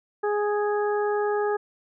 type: harmonic tone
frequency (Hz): 415.3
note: G#4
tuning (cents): 0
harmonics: 1 / 2 / 3 / 4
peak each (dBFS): -23 / -29 / -34 / -35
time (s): 0.23-1.57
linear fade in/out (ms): 10
effects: none